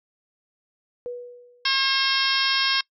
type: tone with exponential decay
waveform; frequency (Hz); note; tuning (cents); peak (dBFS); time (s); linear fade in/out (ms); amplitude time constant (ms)
sine; 487.7; B4; -22; -27; 1.06-1.85; 0; 170
type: harmonic tone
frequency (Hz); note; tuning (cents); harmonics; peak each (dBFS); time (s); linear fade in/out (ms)
538; C5; +48; 2 / 3 / 4 / 5 / 6 / 7 / 8 / 9 / 10; -29 / -27 / -30 / -30 / -26 / -28 / -30 / -29 / -27; 1.65-2.81; 5
effects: noise-tail reverb RT60 0.1 s tail -23 dB re dry